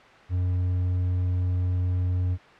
triangle tone, 90.4 Hz, F#2, 40 cents flat, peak -20 dBFS, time 0.29-2.38 s, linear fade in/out 50 ms, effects white hiss -49 dBFS RMS until 2.59 s + low-pass 2000 Hz 12 dB/octave

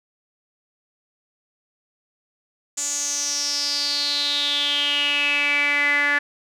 sawtooth tone with band-pass filter sweep, 288.8 Hz, D4, 29 cents flat, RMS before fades -22 dBFS, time 2.77-6.19 s, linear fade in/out 10 ms, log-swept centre 7200 to 1800 Hz, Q 7.8, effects none

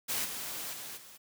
white noise with level steps, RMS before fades -33 / -39 / -43 / -52 dBFS, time 0.08-1.18 s, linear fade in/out 20 ms, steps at 0.24 / 0.72 / 0.96 s, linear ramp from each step 20 ms, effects high-pass 100 Hz 12 dB/octave

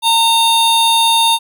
square tone pair together, 915 / 3660 Hz, A#5 / A#7, -32 / -32 cents, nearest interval 2 octaves, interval 2400 cents, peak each -13 dBFS, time 0.02-1.39 s, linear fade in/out 50 ms, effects none

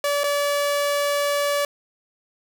sawtooth tone with dropouts, 575 Hz, D5, 37 cents flat, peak -16 dBFS, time 0.04-1.65 s, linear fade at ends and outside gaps 2 ms, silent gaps 0.235-0.24 s, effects none

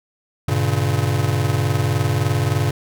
square chord, G diminished, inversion none, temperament just, 98 / 117.6 / 141.12 Hz, G2 / Bb2 / Db3, 0 / +16 / +31 cents, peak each -22 dBFS, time 0.48-2.71 s, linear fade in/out 5 ms, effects none

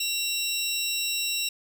25% pulse tone pair together, 2741 / 3876 Hz, F7 / B7, -33 / -33 cents, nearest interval tritone, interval 600 cents, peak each -24 / -26 dBFS, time 0-1.49 s, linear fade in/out 5 ms, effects none

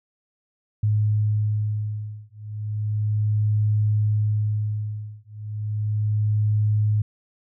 sine beating tone pair, 105.8 / 106.14 Hz, G#2 / G#2, +33 / +38 cents, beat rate 0.34 Hz, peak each -23 dBFS, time 0.83-7.02 s, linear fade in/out 5 ms, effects none

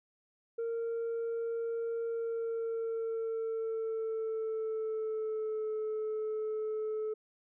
sine tone with pitch glide, 461 to 432.6 Hz, A#4 to A4, -19 to -29 cents, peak -30 dBFS, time 0.58-7.14 s, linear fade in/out 10 ms, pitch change -110 cents, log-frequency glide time 2.05-5.71 s, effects tanh soft clip ceiling -31 dBFS

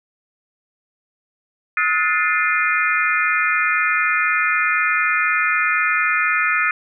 sine tone cluster, 1278 / 1442 / 1763 / 2091 / 2440 Hz, D#6 / F#6 / A6 / C7 / D#7, +46 / -45 / +3 / -2 / -34 cents, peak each -22 dBFS, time 1.77-6.71 s, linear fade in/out 2 ms, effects none

